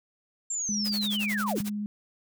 sine linear sweep, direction down, 7459 to 102.7 Hz, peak -28 dBFS, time 0.5-1.61 s, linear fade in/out 5 ms
sine tone with vibrato, 207.7 Hz, G#3, in tune, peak -29 dBFS, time 0.69-1.86 s, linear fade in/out 0 ms, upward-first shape sine, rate 17 Hz, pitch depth 10 cents each way
white noise with tremolo, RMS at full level -36 dBFS, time 0.84-1.7 s, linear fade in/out 20 ms, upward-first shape sine, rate 11 Hz, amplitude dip 100%
effects none

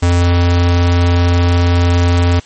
square tone, 87.31 Hz, F2, in tune, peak -9 dBFS, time 0.02-2.4 s, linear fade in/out 10 ms, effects white hiss -42 dBFS RMS until 2.45 s + MP3 32 kbps

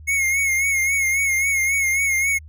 square tone with vibrato, 2171 Hz, C#7, 37 cents flat, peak -18 dBFS, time 0.07-2.39 s, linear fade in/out 20 ms, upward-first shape sine, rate 3.7 Hz, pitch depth 53 cents each way, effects added 77 Hz sine -38 dBFS peak until 2.48 s

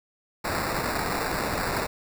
violet noise with sample-and-hold, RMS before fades -28 dBFS, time 0.44-1.87 s, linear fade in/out 10 ms, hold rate 3150 Hz, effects none

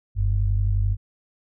sine tone pair together, 46.25 / 98 Hz, F#1 / G2, 0 / 0 cents, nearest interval octave + minor second, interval 1300 cents, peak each -21 dBFS, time 0.15-0.97 s, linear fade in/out 50 ms, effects none

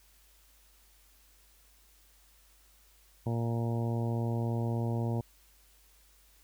harmonic tone, 116.54 Hz, A#2, in tune, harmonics 1 / 2 / 3 / 4 / 5 / 6 / 7 / 8, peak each -30 / -36 / -40 / -42 / -44 / -46 / -47 / -48 dBFS, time 3.26-5.21 s, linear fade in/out 5 ms, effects added 50 Hz sine -63 dBFS peak until 6.43 s + white hiss -64 dBFS RMS until 6.43 s

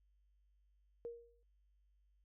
sine tone with exponential decay, 469.9 Hz, A#4, 14 cents sharp, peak -40 dBFS, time 1.05-1.43 s, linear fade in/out 0 ms, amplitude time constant 81 ms, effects added 50 Hz sine -70 dBFS peak until 2.24 s

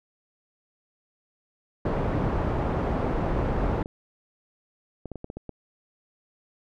pink low-pass noise, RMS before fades -26 dBFS, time 1.85-3.83 s, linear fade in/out 5 ms, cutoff 910 Hz, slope 12 dB/octave
clicks, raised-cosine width 2 ms, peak -22 dBFS, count 10, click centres 3.645 / 3.743 / 3.859 / 5.057 / 5.117 / 5.157 / 5.244 / 5.301 / 5.37 / 5.493 s
effects none

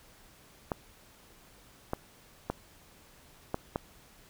clicks, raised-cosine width 1 ms, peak -16 dBFS, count 5, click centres 0.718 / 1.934 / 2.5 / 3.544 / 3.759 s, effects pink hiss -58 dBFS RMS until 4.29 s

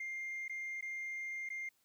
sine tone with dropouts, 2109 Hz, C7, 13 cents sharp, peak -37 dBFS, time 0-1.69 s, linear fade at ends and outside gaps 5 ms, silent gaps 0.481-0.495 / 0.81-0.824 / 1.49-1.501 s, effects tanh soft clip ceiling -37 dBFS + white hiss -75 dBFS RMS until 1.84 s

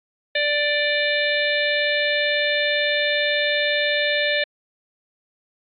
harmonic tone with a mistuned harmonic, 587.3 Hz, D5, in tune, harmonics 1 / 3 / 4 / 5 / 6 / 7, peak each -23 / -23 / -26 / -30 / -26 / -32 dBFS, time 0.35-4.44 s, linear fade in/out 5 ms, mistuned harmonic 6, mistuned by +37 cents, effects AAC 64 kbps

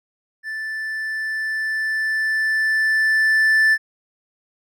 triangle tone with level ramp, 1760 Hz, A6, in tune, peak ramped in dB -24 to -10 dBFS, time 0.43-3.78 s, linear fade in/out 50 ms, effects none

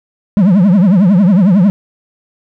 triangle tone with vibrato, 190 Hz, F#3, 46 cents sharp, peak -3 dBFS, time 0.37-1.7 s, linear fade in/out 0 ms, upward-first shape triangle, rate 11 Hz, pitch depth 250 cents each way, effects none

